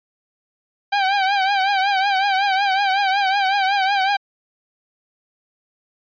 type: tone with vibrato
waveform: sawtooth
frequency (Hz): 784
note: G5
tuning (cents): 0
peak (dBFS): -12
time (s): 0.92-4.17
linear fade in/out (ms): 10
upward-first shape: triangle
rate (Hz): 5.4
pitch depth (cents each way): 88
effects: resampled to 11025 Hz